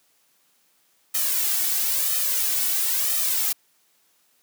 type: noise with flanger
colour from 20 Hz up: blue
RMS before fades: -23 dBFS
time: 1.14-3.53 s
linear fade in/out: 10 ms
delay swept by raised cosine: 1.6 to 2.7 ms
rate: 1 Hz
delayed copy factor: +0.95
effects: white hiss -64 dBFS RMS until 4.42 s + high-pass 150 Hz 12 dB/octave